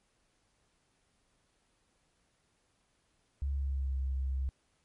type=tone with pitch glide; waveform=sine; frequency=69.3 to 66.4 Hz; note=C#2 to C2; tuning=0 to +26 cents; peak=-30 dBFS; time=3.42-4.49 s; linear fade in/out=0 ms; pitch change=-74 cents; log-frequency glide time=3.52-3.96 s; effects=pink hiss -74 dBFS RMS until 4.84 s + MP3 48 kbps